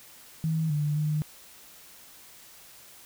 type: tone with pitch steps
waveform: sine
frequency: 159.9 / 148.3 / 151.9 Hz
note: D#3 / D3 / D#3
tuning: +48 / +17 / -41 cents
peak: -24 dBFS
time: 0.44-1.22 s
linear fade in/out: 0 ms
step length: 260 ms
effects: white hiss -51 dBFS RMS until 3.05 s